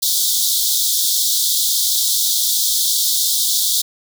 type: high-pass noise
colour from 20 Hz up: pink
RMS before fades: -17 dBFS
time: 0.02-3.82 s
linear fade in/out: 10 ms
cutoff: 3400 Hz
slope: 96 dB/octave
effects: none